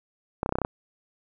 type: clicks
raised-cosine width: 1 ms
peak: -11 dBFS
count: 8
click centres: 0.431 / 0.461 / 0.492 / 0.524 / 0.555 / 0.586 / 0.617 / 0.649 s
effects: none